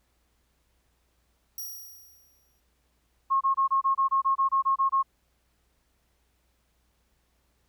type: tone with exponential decay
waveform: 5% pulse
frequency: 5690 Hz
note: F8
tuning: 31 cents sharp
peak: -27 dBFS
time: 1.58-2.6 s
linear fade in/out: 2 ms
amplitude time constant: 220 ms
type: tone bursts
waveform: sine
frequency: 1082 Hz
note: C#6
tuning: 42 cents flat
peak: -20 dBFS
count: 13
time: 3.3-5.03 s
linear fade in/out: 20 ms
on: 110 ms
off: 25 ms
effects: added 60 Hz sine -70 dBFS peak until 7.68 s + pink hiss -72 dBFS RMS until 7.68 s